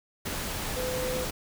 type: tone in noise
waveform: sine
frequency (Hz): 507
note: B4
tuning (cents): +45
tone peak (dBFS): -30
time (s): 0.76-1.25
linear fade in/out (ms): 10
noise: pink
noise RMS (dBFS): -33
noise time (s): 0.25-1.31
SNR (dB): 0
effects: none

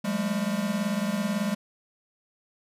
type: tone cluster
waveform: square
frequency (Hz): 176.3 / 201.8 / 219.9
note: F3 / G#3 / A3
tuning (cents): +17 / -49 / -1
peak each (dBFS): -35 / -28 / -32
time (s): 0.04-1.55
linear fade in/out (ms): 10
effects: resampled to 32000 Hz

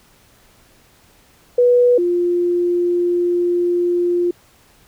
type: tone pair in turn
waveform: sine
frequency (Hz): 489.2 / 350.8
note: B4 / F4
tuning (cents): -16 / +8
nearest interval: tritone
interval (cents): 576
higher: first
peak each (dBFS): -9 / -14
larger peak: first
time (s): 1.58-1.98 / 1.98-4.31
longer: second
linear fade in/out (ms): 5
effects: pink hiss -52 dBFS RMS until 4.87 s

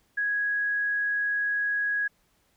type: tone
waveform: sine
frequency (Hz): 1661.2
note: G#6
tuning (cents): 0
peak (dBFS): -24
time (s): 0.17-2.08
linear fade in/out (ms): 10
effects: pink hiss -68 dBFS RMS until 2.56 s

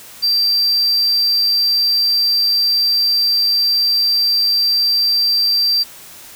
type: tone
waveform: triangle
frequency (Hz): 4699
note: D8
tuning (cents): 0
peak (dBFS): -11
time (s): 0.22-5.84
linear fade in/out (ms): 20
effects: white hiss -38 dBFS RMS until 6.35 s

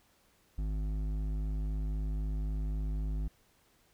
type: tone with hard clipping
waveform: sine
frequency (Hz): 51.91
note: G#1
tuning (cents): 0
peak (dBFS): -33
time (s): 0.58-3.28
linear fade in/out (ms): 5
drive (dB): 10
effects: pink hiss -68 dBFS RMS until 3.93 s

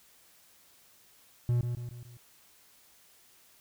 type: tone with echo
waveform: triangle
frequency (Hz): 120.9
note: B2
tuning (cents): -36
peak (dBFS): -22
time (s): 1.49-1.61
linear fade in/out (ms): 0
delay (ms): 140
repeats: 4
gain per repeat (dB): -6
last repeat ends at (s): 2.17
effects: white hiss -61 dBFS RMS until 3.6 s

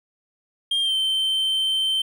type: tone with pitch glide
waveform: triangle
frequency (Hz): 3207 to 3107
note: G7 to G7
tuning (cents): +39 to -16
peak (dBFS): -18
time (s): 0.71-2.02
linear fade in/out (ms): 5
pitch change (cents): -55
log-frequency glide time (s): 0.81-0.94
effects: none

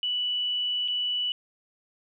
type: tone with dropouts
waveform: sine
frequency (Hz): 2960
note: F#7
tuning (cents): 0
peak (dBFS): -25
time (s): 0.03-1.32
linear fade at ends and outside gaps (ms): 1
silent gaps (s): 0.878-0.883
effects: none

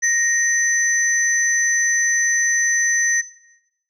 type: tone pair together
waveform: sine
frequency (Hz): 1867 / 6045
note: A#6 / F#8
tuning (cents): +2 / +36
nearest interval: octave + minor sixth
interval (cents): 2034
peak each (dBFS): -17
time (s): 0.02-3.22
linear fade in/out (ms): 20
effects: noise-tail reverb RT60 0.9 s tail -17 dB re dry + tanh soft clip ceiling -8 dBFS

